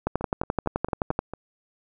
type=two click trains; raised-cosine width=1 ms; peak=-9 / -19 dBFS; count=14 / 6; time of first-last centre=0.07-1.191 / 0.21-1.336 s; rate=11.6 / 4.44 Hz; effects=none